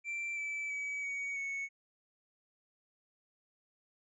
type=tone with pitch steps; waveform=triangle; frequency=2349 / 2314 / 2279 / 2246 / 2212 Hz; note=D7 / D7 / C#7 / C#7 / C#7; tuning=0 / -26 / +47 / +22 / -4 cents; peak=-34 dBFS; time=0.04-1.69 s; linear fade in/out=50 ms; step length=330 ms; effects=resampled to 22050 Hz